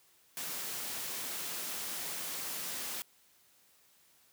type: high-pass noise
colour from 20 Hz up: white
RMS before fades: -39 dBFS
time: 0.37-3.02 s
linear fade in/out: 0 ms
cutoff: 120 Hz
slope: 12 dB/octave
effects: white hiss -66 dBFS RMS until 4.32 s + high-pass 60 Hz 12 dB/octave